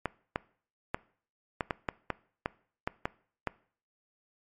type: clicks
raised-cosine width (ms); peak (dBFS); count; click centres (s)
0.5; -14; 11; 0.057 / 0.359 / 0.945 / 1.608 / 1.708 / 1.888 / 2.103 / 2.459 / 2.875 / 3.055 / 3.473
effects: noise-tail reverb RT60 0.5 s tail -21 dB re dry + MP3 48 kbps